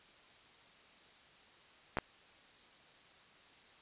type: clicks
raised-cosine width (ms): 0.5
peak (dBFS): -18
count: 2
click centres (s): 1.971 / 1.986
effects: white hiss -61 dBFS RMS until 3.81 s + resampled to 8000 Hz